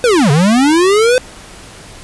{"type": "linear two-way sweep", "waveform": "square", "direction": "down then up", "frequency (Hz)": [515, 133.9, 515], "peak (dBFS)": -8, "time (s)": [0.04, 1.18], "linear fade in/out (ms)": 0, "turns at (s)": 0.31, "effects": ["pink hiss -35 dBFS RMS until 2.03 s", "resampled to 24000 Hz"]}